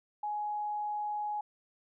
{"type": "tone", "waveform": "sine", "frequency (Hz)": 837, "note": "G#5", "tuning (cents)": 13, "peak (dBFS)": -32, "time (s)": [0.23, 1.41], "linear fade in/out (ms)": 5, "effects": []}